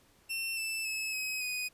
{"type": "tone with pitch steps", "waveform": "sawtooth", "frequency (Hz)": [2700, 2646, 2593, 2541, 2490], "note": ["E7", "E7", "E7", "D#7", "D#7"], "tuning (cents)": [41, 6, -29, 36, 1], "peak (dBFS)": -30, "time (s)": [0.29, 1.69], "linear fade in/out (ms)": 20, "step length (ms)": 280, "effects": ["pink hiss -65 dBFS RMS until 1.73 s", "resampled to 32000 Hz"]}